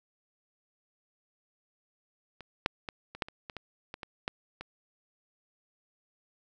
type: clicks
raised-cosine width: 0.3 ms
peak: -29 / -9 / -20 / -27 / -13 / -28 / -24 / -24 / -23 / -23 / -15 / -24 dBFS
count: 12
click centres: 2.407 / 2.661 / 2.888 / 3.15 / 3.222 / 3.285 / 3.498 / 3.567 / 3.941 / 4.032 / 4.279 / 4.61 s
effects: none